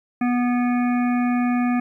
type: harmonic tone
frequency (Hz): 244.7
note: B3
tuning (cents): -16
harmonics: 1 / 3 / 5 / 7 / 9 / 10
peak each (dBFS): -18 / -28 / -32 / -35 / -37 / -38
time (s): 0.21-1.8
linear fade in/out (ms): 5
effects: 10-bit